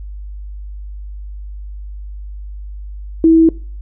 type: tone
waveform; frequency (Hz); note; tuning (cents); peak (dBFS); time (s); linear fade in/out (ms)
sine; 325.5; E4; -22; -5; 3.24-3.49; 2
effects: noise-tail reverb RT60 0.4 s tail -22 dB re dry + added 50 Hz sine -26 dBFS peak until 3.81 s